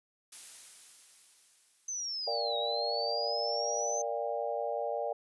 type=noise with exponential decay; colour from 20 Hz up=blue; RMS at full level=-44 dBFS; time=0.32-3.31 s; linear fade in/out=5 ms; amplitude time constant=650 ms
type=linear two-way sweep; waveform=sine; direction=down then up; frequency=6240 to 3770 to 6240 Hz; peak=-34 dBFS; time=1.88-4.02 s; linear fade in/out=5 ms; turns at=2.57 s
type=chord; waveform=sine; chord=G minor seventh; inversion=first; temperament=equal with one note detuned; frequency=466.2 / 587.3 / 698.5 / 803.7 Hz; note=Bb4 / D5 / F5 / G5; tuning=0 / 0 / 0 / +43 cents; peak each=-37 / -35 / -38 / -38 dBFS; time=2.27-5.13 s; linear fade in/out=5 ms
effects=resampled to 24000 Hz